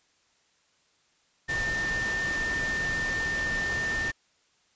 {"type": "tone in noise", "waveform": "sine", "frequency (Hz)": 1802, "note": "A6", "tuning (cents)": 41, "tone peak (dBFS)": -27, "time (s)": [1.48, 4.12], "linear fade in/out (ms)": 20, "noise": "pink", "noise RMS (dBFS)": -35, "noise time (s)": [1.48, 4.12], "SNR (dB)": 5, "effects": ["white hiss -67 dBFS RMS until 4.75 s", "resampled to 16000 Hz"]}